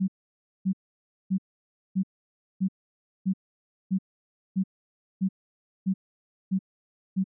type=tone bursts; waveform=sine; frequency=190 Hz; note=F#3; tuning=46 cents sharp; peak=-21 dBFS; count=12; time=0-7.242 s; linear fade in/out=20 ms; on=81 ms; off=570 ms; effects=none